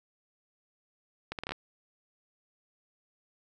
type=accelerating click train; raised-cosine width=0.3 ms; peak=-19 dBFS; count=7; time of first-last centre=1.32-1.52 s; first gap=68 ms; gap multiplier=0.7; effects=none